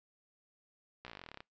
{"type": "slowing click train", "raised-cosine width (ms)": 0.3, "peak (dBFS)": -30, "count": 17, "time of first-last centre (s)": [1.05, 1.405], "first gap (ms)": 15, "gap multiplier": 1.05, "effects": ["noise-tail reverb RT60 0.2 s tail -26 dB re dry", "resampled to 16000 Hz"]}